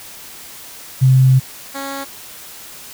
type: tone pair in turn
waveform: sine / 10% pulse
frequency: 130.81 / 275.3 Hz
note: C3 / C#4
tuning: 0 / -12 cents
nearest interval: octave + minor second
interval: 1288 cents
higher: second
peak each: -7 / -16 dBFS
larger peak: first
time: 1.01-1.4 / 1.74-2.05 s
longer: first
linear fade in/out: 20 ms
effects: white hiss -36 dBFS RMS until 2.93 s